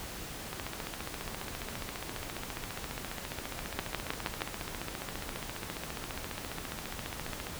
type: two click trains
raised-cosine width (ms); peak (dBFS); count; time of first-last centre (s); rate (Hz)
0.3; -14 / -21; 5 / 103; 3.79-4.419 / 0.53-7.469; 6.36 / 14.7
effects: pink hiss -42 dBFS RMS until 7.59 s